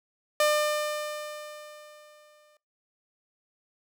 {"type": "tone with exponential decay", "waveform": "sawtooth", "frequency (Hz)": 600, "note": "D5", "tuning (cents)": 37, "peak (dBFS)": -16, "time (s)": [0.4, 2.57], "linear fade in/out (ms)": 2, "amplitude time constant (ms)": 470, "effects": ["noise-tail reverb RT60 0.3 s tail -23 dB re dry"]}